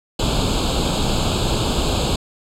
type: noise with comb filter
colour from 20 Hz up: pink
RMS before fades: -19 dBFS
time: 0.19-2.16 s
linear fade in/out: 5 ms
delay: 0.26 ms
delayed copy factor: +0.95
effects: low-pass 7000 Hz 12 dB/octave